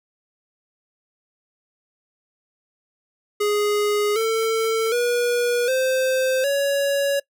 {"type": "tone with pitch steps", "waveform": "square", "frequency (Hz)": [415.3, 447.7, 482.6, 520.2, 560.8], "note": ["G#4", "A4", "B4", "C5", "C#5"], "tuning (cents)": [0, 30, -40, -10, 20], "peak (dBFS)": -19, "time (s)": [3.4, 7.2], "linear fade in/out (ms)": 10, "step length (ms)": 760, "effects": ["noise-tail reverb RT60 0.1 s tail -22 dB re dry"]}